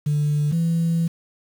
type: tone pair in turn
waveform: sine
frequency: 148 / 166.7 Hz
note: D3 / E3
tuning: +14 / +20 cents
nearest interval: major second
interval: 206 cents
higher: second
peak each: -16 dBFS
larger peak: neither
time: 0.06-0.52 / 0.52-1.08 s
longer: second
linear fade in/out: 10 ms
effects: tanh soft clip ceiling -15 dBFS + 7-bit